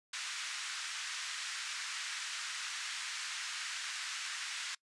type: band-pass noise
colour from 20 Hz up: pink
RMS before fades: -41 dBFS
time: 0.13-4.75 s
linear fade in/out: 5 ms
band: 1400 to 7900 Hz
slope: 24 dB/octave
effects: noise-tail reverb RT60 0.1 s tail -23 dB re dry + resampled to 24000 Hz